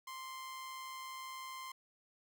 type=tone with amplitude modulation; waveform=sawtooth; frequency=1046.5 Hz; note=C6; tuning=in tune; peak=-39 dBFS; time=0.07-1.72 s; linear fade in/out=5 ms; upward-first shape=sine; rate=140 Hz; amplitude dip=35%; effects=none